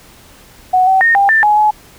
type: tone with pitch steps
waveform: sine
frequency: 740 / 762 / 1842 / 797 / 1780 / 839 / 849 Hz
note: F#5 / G5 / A#6 / G5 / A6 / G#5 / G#5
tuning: 0 / -49 / -21 / +28 / +20 / +17 / +38 cents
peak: -7 dBFS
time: 0.73-1.71 s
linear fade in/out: 10 ms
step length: 140 ms
effects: pink hiss -42 dBFS RMS until 1.98 s